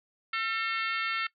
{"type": "harmonic tone with a mistuned harmonic", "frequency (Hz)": 450.4, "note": "A4", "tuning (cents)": 40, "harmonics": [3, 4, 5, 6, 7, 8, 9, 10], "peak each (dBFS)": [-32, -37, -34, -38, -41, -43, -48, -44], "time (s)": [0.33, 1.27], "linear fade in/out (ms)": 5, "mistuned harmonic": 5, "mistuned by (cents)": -59, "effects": ["noise-tail reverb RT60 0.1 s tail -20 dB re dry"]}